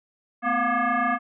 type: tone with frequency modulation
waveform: sine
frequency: 252.7 Hz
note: B3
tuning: 40 cents sharp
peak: -20 dBFS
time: 0.42-1.19 s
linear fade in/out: 50 ms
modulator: 478 Hz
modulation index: 3.3
effects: none